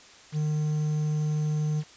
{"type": "tone with quantisation", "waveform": "triangle", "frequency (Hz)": 152.1, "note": "D#3", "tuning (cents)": -39, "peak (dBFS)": -22, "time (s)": [0.32, 1.84], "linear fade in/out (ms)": 50, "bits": 8, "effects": ["white hiss -51 dBFS RMS until 1.96 s", "resampled to 16000 Hz"]}